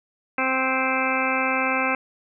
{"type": "harmonic tone", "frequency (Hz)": 261.6, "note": "C4", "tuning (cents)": 0, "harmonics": [1, 2, 3, 4, 5, 6, 8, 9, 10], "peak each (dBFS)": [-29, -29, -29, -29, -29, -29, -29, -29, -29], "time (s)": [0.38, 1.95], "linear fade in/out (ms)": 2, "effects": []}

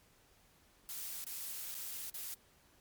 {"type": "noise with dropouts", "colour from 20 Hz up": "blue", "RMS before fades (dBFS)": -43, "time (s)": [0.89, 2.34], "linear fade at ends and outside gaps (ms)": 0, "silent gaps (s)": [[1.241, 1.267], [1.744, 1.75], [2.098, 2.142]], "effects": ["pink hiss -67 dBFS RMS until 2.8 s", "MP3 96 kbps"]}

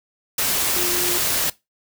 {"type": "tone in noise", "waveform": "sine", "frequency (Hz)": 353.7, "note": "F4", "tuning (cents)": 22, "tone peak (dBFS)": -27, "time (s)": [0.76, 1.18], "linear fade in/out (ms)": 5, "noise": "white", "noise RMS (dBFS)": -21, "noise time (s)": [0.38, 1.5], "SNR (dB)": -9, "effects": ["noise-tail reverb RT60 0.2 s tail -20 dB re dry"]}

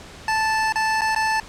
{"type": "tone with dropouts", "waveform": "25% pulse", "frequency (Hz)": 878, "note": "A5", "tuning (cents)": -4, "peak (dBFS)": -15, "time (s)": [0.28, 1.4], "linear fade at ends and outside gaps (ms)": 2, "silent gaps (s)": [[0.724, 0.757], [1.01, 1.017], [1.149, 1.161]], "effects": ["pink hiss -41 dBFS RMS until 1.48 s", "low-pass 7000 Hz 12 dB/octave"]}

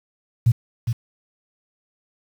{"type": "tone with echo", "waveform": "sine", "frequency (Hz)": 116.54, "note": "A#2", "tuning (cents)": 0, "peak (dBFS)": -11, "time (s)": [0.46, 0.52], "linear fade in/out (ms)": 10, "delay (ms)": 410, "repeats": 1, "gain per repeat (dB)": -7, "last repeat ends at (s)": 0.93, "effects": ["7-bit"]}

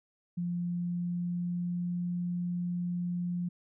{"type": "tone with pitch glide", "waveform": "sine", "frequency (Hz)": [174.61, 176.03], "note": ["F3", "F3"], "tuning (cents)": [0, 14], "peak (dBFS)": -30, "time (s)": [0.37, 3.49], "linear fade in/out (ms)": 10, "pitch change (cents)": 14, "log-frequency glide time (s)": [0.58, 2.06], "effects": []}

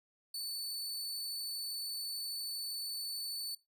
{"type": "tone", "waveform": "sawtooth", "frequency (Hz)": 4487, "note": "C#8", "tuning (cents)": 20, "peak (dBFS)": -35, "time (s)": [0.34, 3.55], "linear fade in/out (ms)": 5, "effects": ["noise-tail reverb RT60 0.2 s tail -19 dB re dry"]}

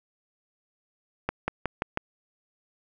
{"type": "accelerating click train", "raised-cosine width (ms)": 0.5, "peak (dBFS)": -11, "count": 5, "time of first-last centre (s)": [1.29, 1.974], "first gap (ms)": 190, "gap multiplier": 0.93, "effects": []}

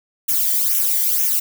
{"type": "noise with flanger", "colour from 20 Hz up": "violet", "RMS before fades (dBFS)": -18, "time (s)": [0.28, 1.4], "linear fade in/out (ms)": 10, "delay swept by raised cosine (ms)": [0.22, 0.78], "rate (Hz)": 2.1, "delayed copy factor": -0.7, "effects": []}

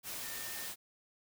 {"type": "tone in noise", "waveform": "sine", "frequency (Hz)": 1815, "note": "A#6", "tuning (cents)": -47, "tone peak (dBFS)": -49, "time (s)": [0.21, 0.71], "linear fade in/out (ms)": 50, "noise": "white", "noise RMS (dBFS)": -42, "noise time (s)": [0.03, 0.76], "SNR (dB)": -10, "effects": []}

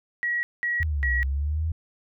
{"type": "tone bursts", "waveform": "sine", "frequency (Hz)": 1914, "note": "A#6", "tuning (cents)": 45, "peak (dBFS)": -23, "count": 3, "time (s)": [0.23, 1.23], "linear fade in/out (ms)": 0, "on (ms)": 200, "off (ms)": 200}
{"type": "linear two-way sweep", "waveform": "sine", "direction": "down then up", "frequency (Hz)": [82.41, 62.4, 82.41], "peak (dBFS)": -23, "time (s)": [0.8, 1.72], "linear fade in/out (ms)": 5, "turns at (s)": 1.13}
{"effects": []}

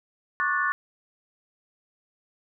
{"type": "chord", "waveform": "sine", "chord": "D major seventh", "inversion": "third", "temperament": "just", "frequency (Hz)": [1101.2, 1174.7, 1468.3, 1762], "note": ["C#6", "D6", "F#6", "A6"], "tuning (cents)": [-12, 0, -14, 2], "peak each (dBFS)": [-28, -31, -27, -27], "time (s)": [0.4, 0.72], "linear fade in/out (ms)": 0, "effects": []}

